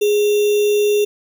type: tone with sample-and-hold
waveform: sine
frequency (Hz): 415.3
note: G#4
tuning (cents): 0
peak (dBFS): -12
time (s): 0.01-1.05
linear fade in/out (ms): 10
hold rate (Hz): 3150
effects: none